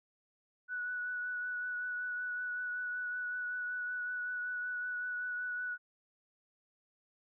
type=tone with vibrato; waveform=sine; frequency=1476 Hz; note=F#6; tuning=5 cents flat; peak=-35 dBFS; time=0.68-5.78 s; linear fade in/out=50 ms; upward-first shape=triangle; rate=5.3 Hz; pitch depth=19 cents each way; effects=none